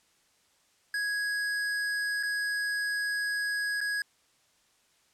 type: tone with dropouts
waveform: square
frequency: 1661.2 Hz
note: G#6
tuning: in tune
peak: -29 dBFS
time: 0.94-4.02 s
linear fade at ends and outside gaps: 2 ms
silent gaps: 2.229-2.233 / 3.806-3.812 s
effects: white hiss -67 dBFS RMS until 5.13 s + low-pass 9000 Hz 12 dB/octave